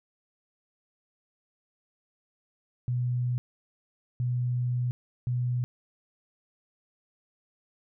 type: tone bursts at uneven times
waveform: sine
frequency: 123.4 Hz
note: B2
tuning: 1 cent flat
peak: -25 dBFS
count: 3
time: 2.88-3.38 / 4.2-4.91 / 5.27-5.64 s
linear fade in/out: 0 ms
effects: none